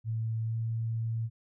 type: tone with pitch glide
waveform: sine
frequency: 112.2 to 113.57 Hz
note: A2 to A#2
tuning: +34 to -45 cents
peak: -29 dBFS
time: 0.04-1.3 s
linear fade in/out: 50 ms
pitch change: +21 cents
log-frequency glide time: 0.44-0.55 s
effects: none